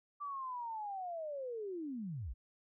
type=linear sweep; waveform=sine; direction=down; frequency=1174.7 to 43.65 Hz; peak=-39 dBFS; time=0.2-2.34 s; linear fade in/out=20 ms; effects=none